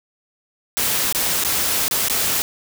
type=noise with dropouts; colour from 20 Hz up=white; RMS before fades=-20 dBFS; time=0.77-2.42 s; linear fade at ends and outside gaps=0 ms; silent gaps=1.125-1.148 / 1.438-1.448 / 1.881-1.911 / 2.084-2.098 s; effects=none